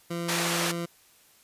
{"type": "tone", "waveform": "20% pulse", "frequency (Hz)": 170.6, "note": "F3", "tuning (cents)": -40, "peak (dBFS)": -25, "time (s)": [0.1, 0.86], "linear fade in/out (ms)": 10}
{"type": "band-pass noise", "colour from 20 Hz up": "pink", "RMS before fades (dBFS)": -29, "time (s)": [0.28, 0.72], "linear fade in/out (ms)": 10, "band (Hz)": [710, 11000], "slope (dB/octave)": 12}
{"effects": ["white hiss -59 dBFS RMS until 1.43 s", "resampled to 32000 Hz"]}